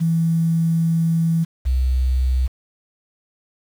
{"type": "tone pair in turn", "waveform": "sine", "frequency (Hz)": [164.81, 64.1], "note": ["E3", "C2"], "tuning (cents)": [0, -35], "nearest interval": "octave + major third", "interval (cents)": 1635, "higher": "first", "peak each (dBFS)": -15, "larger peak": "neither", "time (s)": [[0, 1.45], [1.65, 2.48]], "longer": "first", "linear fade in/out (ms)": 20, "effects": ["7-bit"]}